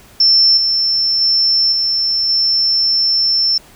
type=tone with level steps; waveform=sine; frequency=5360 Hz; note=E8; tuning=28 cents sharp; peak=-7 / -12 / -10 / -13 / -11 dBFS; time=0.2-3.58 s; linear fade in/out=5 ms; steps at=0.57 / 1.21 / 1.72 / 2.29 s; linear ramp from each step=5 ms; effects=pink hiss -44 dBFS RMS until 3.75 s